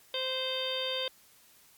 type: harmonic tone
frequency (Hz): 520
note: C5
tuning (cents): -11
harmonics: 1 / 2 / 3 / 4 / 5 / 6 / 7 / 9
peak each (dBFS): -35 / -44 / -45 / -45 / -43 / -36 / -35 / -45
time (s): 0.14-1.08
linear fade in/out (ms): 2
effects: white hiss -60 dBFS RMS until 1.77 s + MP3 96 kbps